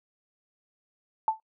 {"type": "tone with exponential decay", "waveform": "sine", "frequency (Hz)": 880, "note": "A5", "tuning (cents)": 0, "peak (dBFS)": -17, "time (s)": [1.28, 1.4], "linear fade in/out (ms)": 1, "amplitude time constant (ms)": 24, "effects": ["noise-tail reverb RT60 0.1 s tail -20 dB re dry"]}